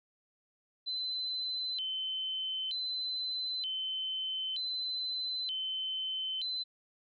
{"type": "tone with vibrato", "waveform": "sine", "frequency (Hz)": 3520, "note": "A7", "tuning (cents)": 0, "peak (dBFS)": -33, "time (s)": [0.86, 6.64], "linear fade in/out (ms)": 20, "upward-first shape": "square", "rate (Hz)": 0.54, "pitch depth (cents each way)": 240, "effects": []}